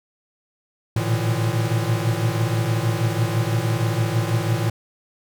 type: tone cluster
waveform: square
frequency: 110.7 / 116.9 / 122.2 / 150 / 167.1 Hz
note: A2 / A#2 / B2 / D3 / E3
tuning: +11 / +5 / -18 / +37 / +24 cents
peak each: -23 / -25 / -31 / -31 / -30 dBFS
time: 0.96-4.7 s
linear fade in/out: 5 ms
effects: none